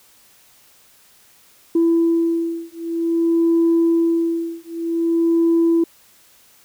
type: beating tone pair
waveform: sine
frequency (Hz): 333.3 / 333.82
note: E4 / E4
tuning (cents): +19 / +22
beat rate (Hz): 0.52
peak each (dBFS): -17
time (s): 1.75-5.84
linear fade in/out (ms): 5
effects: tanh soft clip ceiling -9 dBFS + white hiss -52 dBFS RMS until 6.64 s